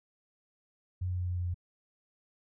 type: tone with pitch steps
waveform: sine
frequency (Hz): 91 / 90.42 / 89.85 / 89.28 / 88.72 / 88.15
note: F#2 / F#2 / F2 / F2 / F2 / F2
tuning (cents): -28 / -39 / +50 / +39 / +28 / +17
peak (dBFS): -30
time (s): 1.01-1.544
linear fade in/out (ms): 10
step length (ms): 89
effects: none